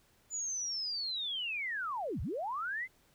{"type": "linear two-way sweep", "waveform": "sine", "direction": "down then up", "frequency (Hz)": [7040, 49.12, 2117], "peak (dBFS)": -34, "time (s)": [0.3, 2.88], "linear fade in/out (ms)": 50, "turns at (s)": 2.21, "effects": ["pink hiss -68 dBFS RMS until 3.14 s"]}